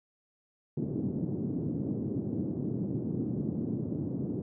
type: band-pass noise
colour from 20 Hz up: white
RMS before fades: -33 dBFS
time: 0.77-4.42 s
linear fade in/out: 5 ms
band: 110 to 310 Hz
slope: 24 dB/octave
effects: none